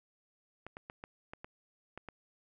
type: clicks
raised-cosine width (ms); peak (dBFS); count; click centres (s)
0.5; -29; 8; 0.666 / 0.769 / 0.899 / 1.039 / 1.335 / 1.445 / 1.976 / 2.087
effects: none